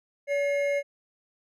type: tone pair together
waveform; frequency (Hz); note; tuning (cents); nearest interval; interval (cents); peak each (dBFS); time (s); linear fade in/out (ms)
triangle; 569 / 2148; C#5 / C7; +45 / +45; octave + major seventh; 2300; -22 / -31; 0.27-0.83; 50
effects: none